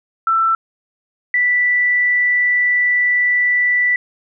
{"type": "tone pair in turn", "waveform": "sine", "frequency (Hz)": [1334, 1970.4], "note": ["E6", "B6"], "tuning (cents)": [20, -5], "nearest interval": "perfect fifth", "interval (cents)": 675, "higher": "second", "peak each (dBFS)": -12, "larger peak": "neither", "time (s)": [[0.27, 0.55], [1.34, 3.96]], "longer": "second", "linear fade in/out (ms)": 2, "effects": []}